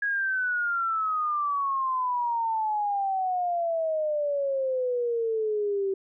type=exponential sweep; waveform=sine; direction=down; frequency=1661.2 to 383.7 Hz; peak=-24 dBFS; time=0.02-5.94 s; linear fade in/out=5 ms; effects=none